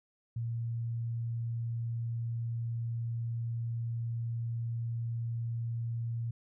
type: tone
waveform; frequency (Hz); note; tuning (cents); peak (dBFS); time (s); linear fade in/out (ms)
sine; 116.3; A#2; -4; -32; 0.36-6.31; 5
effects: none